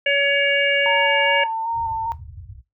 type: harmonic tone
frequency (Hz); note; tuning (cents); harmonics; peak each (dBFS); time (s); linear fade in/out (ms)
563; C#5; +27; 1 / 3 / 4 / 5; -21 / -21 / -21 / -21; 0.06-1.44; 5
type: tone with vibrato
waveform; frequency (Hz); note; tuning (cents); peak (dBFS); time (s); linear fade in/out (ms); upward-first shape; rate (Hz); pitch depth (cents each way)
sine; 909; A#5; -44; -21; 0.86-2.12; 0; square; 2.5; 23
type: low-pass noise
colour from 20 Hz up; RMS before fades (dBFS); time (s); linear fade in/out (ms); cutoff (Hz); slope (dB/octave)
white; -36; 1.73-2.61; 10; 110; 48
effects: noise-tail reverb RT60 0.2 s tail -17 dB re dry + high-pass 60 Hz 12 dB/octave